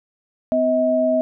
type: tone pair together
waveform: sine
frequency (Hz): 253.2 / 638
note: B3 / D#5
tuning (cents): +43 / +43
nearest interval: octave + major third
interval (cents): 1600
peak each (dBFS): -21 / -16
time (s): 0.52-1.21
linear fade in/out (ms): 0
effects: none